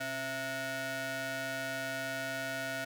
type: ring-modulated tone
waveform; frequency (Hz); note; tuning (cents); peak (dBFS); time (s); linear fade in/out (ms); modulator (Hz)
sawtooth; 395.3; G4; +15; -28; 0-2.85; 10; 1060
effects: none